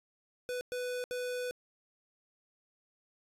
square tone bursts at uneven times, 496.3 Hz, B4, 8 cents sharp, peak -35 dBFS, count 3, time 0.49-0.61 / 0.72-1.04 / 1.11-1.51 s, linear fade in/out 0 ms, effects resampled to 32000 Hz + 12-bit

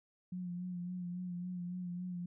sine tone with vibrato, 178.6 Hz, F3, 39 cents sharp, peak -38 dBFS, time 0.32-2.26 s, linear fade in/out 5 ms, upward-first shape sine, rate 3.6 Hz, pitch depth 35 cents each way, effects none

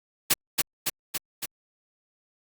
white noise with echo, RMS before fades -19 dBFS, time 0.3-0.34 s, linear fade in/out 10 ms, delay 280 ms, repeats 4, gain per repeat -3 dB, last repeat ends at 1.46 s, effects Opus 48 kbps

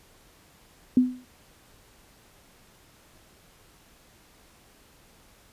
sine tone with exponential decay, 251.8 Hz, B3, 34 cents sharp, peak -12 dBFS, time 0.97-1.25 s, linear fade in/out 2 ms, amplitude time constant 59 ms, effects pink hiss -57 dBFS RMS until 5.52 s + resampled to 32000 Hz

